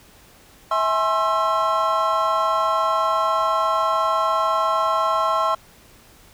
triangle tone cluster, 650 / 835 / 1030 / 1070 / 1336 Hz, E5 / G#5 / C6 / C6 / E6, -24 / +9 / -28 / +38 / +23 cents, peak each -22 / -26 / -28 / -19 / -22 dBFS, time 0.71-5.55 s, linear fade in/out 5 ms, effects pink hiss -50 dBFS RMS until 6.33 s

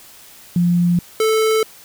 sine / square tone pair in turn, 174.61 / 438.8 Hz, F3 / A4, 0 / -5 cents, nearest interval octave + major third, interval 1595 cents, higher second, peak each -12 / -14 dBFS, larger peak first, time 0.56-0.99 / 1.2-1.63 s, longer neither, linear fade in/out 2 ms, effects white hiss -43 dBFS RMS until 1.84 s

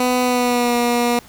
15% pulse tone with pitch glide, 249.9 to 240.1 Hz, B3 to B3, +21 to -49 cents, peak -9 dBFS, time 0-1.19 s, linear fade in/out 2 ms, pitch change -70 cents, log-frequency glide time 0.22-0.75 s, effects pink hiss -45 dBFS RMS until 1.28 s

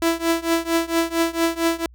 sawtooth tone with tremolo, 332.2 Hz, E4, 13 cents sharp, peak -11 dBFS, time 0.02-1.86 s, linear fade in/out 2 ms, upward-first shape triangle, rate 4.4 Hz, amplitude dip 95%, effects added 60 Hz sine -44 dBFS peak until 1.94 s

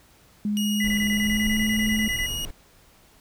sine tone with pitch glide, 208.1 to 215.1 Hz, G#3 to A3, +4 to -39 cents, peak -22 dBFS, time 0.45-2.08 s, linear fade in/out 2 ms, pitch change +57 cents, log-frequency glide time 1.14-1.58 s
sawtooth tone with vibrato, 2882 Hz, F#7, 46 cents flat, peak -25 dBFS, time 0.57-2.45 s, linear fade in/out 0 ms, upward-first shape triangle, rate 19 Hz, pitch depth 10 cents each way
sine tone bursts, 2000 Hz, B6, 21 cents sharp, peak -25 dBFS, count 15, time 0.8-2.263 s, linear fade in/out 5 ms, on 77 ms, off 22 ms
brown noise, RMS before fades -34 dBFS, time 0.84-2.51 s, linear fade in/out 5 ms
effects pink hiss -56 dBFS RMS until 3.2 s

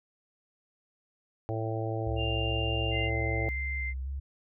harmonic tone, 111.4 Hz, A2, 22 cents sharp, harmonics 1 / 3 / 4 / 5 / 6 / 7, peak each -32 / -37 / -38 / -39 / -40 / -40 dBFS, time 1.49-3.49 s, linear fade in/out 0 ms
sine tone with vibrato, 66.9 Hz, C2, 39 cents sharp, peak -32 dBFS, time 2.06-4.2 s, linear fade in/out 10 ms, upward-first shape square, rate 2 Hz, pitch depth 40 cents each way
sine tone, 2794 Hz, F7, in tune, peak -33 dBFS, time 2.16-3.1 s, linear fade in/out 50 ms
sine tone with pitch glide, 2075 to 2087 Hz, C7 to C7, -15 to -5 cents, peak -33 dBFS, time 2.91-3.94 s, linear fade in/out 50 ms, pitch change +10 cents, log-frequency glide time 3.15-3.51 s
effects none

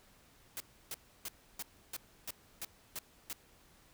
white noise bursts, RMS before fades -41 dBFS, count 9, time 0.57-3.329 s, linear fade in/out 0 ms, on 31 ms, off 310 ms, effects pink hiss -64 dBFS RMS until 3.93 s

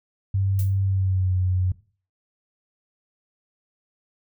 sine tone with pitch glide, 97.2 to 91.85 Hz, G2 to F#2, -14 to -12 cents, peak -19 dBFS, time 0.34-1.72 s, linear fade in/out 5 ms, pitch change -98 cents, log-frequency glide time 0.83-1.34 s
violet noise with exponential decay, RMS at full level -32 dBFS, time 0.59-0.77 s, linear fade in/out 0 ms, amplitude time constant 37 ms
effects noise-tail reverb RT60 0.4 s tail -18 dB re dry

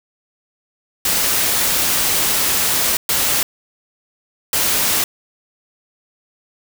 white noise bursts at uneven times, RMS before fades -17 dBFS, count 3, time 1.05-2.97 / 3.09-3.43 / 4.53-5.04 s, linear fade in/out 2 ms, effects none

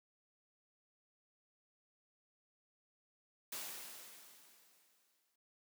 white noise with exponential decay, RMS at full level -43 dBFS, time 3.52-5.36 s, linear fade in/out 5 ms, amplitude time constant 400 ms, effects noise-tail reverb RT60 0.1 s tail -24 dB re dry + high-pass 200 Hz 12 dB/octave

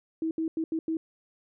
sine tone bursts at uneven times, 322.5 Hz, E4, 38 cents flat, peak -26 dBFS, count 5, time 0.22-0.31 / 0.38-0.48 / 0.57-0.64 / 0.72-0.79 / 0.88-0.97 s, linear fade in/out 2 ms, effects none

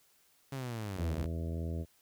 sawtooth linear sweep, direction down, 138.8 to 62.9 Hz, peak -33 dBFS, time 0.52-1.26 s, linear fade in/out 5 ms
harmonic tone, 82.41 Hz, E2, in tune, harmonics 1 / 2 / 3 / 4 / 5 / 6 / 7 / 8, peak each -35 / -41 / -45 / -47 / -49 / -51 / -52 / -53 dBFS, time 0.95-1.86 s, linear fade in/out 50 ms
effects white hiss -68 dBFS RMS until 2.01 s

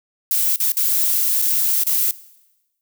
violet noise with dropouts, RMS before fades -18 dBFS, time 0.31-2.11 s, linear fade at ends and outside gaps 1 ms, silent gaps 0.56-0.601 / 0.72-0.769 / 1.417-1.422 / 1.836-1.868 s, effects noise-tail reverb RT60 1.0 s tail -19 dB re dry

